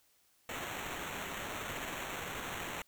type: noise with sample-and-hold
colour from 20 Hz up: white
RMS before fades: -41 dBFS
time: 0.49-2.82 s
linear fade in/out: 2 ms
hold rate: 4900 Hz
effects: white hiss -70 dBFS RMS until 2.87 s